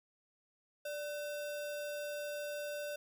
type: tone with sample-and-hold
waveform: sine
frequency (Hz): 587.3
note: D5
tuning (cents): 0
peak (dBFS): -38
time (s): 0.85-2.96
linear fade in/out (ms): 5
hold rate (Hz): 2100
effects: none